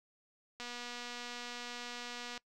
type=click train; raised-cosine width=0.2 ms; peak=-27 dBFS; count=431; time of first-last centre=0.6-2.377 s; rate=242 Hz; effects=noise-tail reverb RT60 0.1 s tail -23 dB re dry